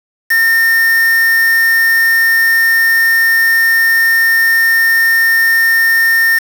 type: tone with quantisation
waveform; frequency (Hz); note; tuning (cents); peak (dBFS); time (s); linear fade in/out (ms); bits
triangle; 1819; A#6; -43; -6; 0.3-6.39; 10; 3
effects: none